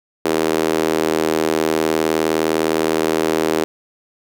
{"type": "tone with high-pass filter", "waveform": "sawtooth", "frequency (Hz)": 79.6, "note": "D#2", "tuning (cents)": 40, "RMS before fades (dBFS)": -18, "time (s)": [0.25, 3.64], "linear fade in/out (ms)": 0, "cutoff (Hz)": 370, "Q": 2.5, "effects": []}